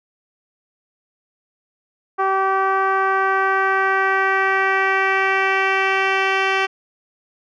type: tone with low-pass filter sweep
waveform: 10% pulse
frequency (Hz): 385.5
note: G4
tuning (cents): -29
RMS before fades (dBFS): -18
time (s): 2.18-6.67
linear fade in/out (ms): 20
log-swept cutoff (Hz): 1100 to 3200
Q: 1.9
effects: none